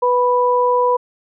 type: tone pair together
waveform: sine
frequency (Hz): 493.9 / 986.4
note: B4 / B5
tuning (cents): 0 / -2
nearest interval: octave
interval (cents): 1198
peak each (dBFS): -15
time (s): 0.02-0.97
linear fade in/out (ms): 10
effects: none